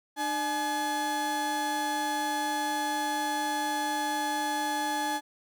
35% pulse tone pair together, 300.7 / 850.5 Hz, D4 / G#5, +41 / +41 cents, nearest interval octave + tritone, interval 1800 cents, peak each -33 / -27 dBFS, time 0.16-5.21 s, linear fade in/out 50 ms, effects none

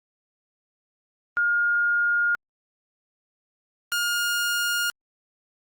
sine / sawtooth tone pair in turn, 1420 / 1420 Hz, F6 / F6, +28 / +28 cents, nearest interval unison, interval 0 cents, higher neither, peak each -19 dBFS, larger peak neither, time 1.37-2.35 / 3.92-4.9 s, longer neither, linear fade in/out 0 ms, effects Opus 48 kbps

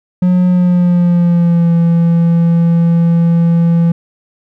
triangle tone with pitch glide, 180.6 to 168.51 Hz, F#3 to E3, -42 to +38 cents, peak -5 dBFS, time 0.22-3.92 s, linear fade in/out 5 ms, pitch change -120 cents, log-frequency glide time 0.45-1.73 s, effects none

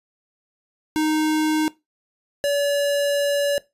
square tone pair in turn, 310 / 571.5 Hz, D#4 / D5, -6 / -47 cents, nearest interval major seventh, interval 1059 cents, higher second, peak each -19 dBFS, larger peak neither, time 0.96-1.68 / 2.44-3.58 s, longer second, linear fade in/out 0 ms, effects noise-tail reverb RT60 0.2 s tail -19 dB re dry + resampled to 32000 Hz

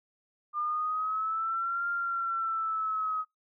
sine exponential two-way sweep, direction up then down, 1197 to 1396.9 to 1262 Hz, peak -28 dBFS, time 0.53-3.25 s, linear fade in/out 50 ms, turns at 1.89 s, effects noise-tail reverb RT60 0.2 s tail -25 dB re dry

